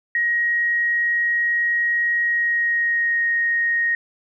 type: tone with pitch glide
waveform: sine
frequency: 1889 to 1867.3 Hz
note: A#6 to A#6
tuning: +22 to +2 cents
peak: -17 dBFS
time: 0.15-3.95 s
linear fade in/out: 2 ms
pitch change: -20 cents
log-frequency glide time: 2.23-3.24 s
effects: none